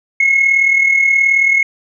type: tone with amplitude modulation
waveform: sine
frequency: 2173 Hz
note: C#7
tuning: 35 cents flat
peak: -5 dBFS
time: 0.2-1.63 s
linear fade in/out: 5 ms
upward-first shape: sine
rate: 38.7 Hz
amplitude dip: 60%
effects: tanh soft clip ceiling -4 dBFS